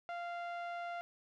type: tone with low-pass filter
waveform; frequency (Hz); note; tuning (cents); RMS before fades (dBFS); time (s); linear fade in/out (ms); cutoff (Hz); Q
sawtooth; 694; F5; -11; -42; 0.09-1.01; 0; 2100; 0.76
effects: none